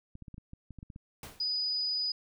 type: clicks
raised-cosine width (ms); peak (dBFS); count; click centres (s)
5; -33; 11; 0.154 / 0.223 / 0.282 / 0.343 / 0.381 / 0.534 / 0.707 / 0.787 / 0.829 / 0.902 / 0.961
type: noise with exponential decay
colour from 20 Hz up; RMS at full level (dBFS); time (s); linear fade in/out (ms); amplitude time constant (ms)
pink; -42; 1.23-1.57; 2; 72
type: tone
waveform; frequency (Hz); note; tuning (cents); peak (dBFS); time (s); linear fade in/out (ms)
sine; 4962; D#8; -6; -29; 1.4-2.12; 5
effects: none